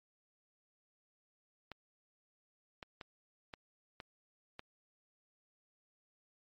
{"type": "clicks", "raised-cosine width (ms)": 0.3, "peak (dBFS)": -29, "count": 6, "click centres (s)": [1.717, 2.828, 3.012, 3.538, 4.002, 4.594], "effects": ["MP3 48 kbps"]}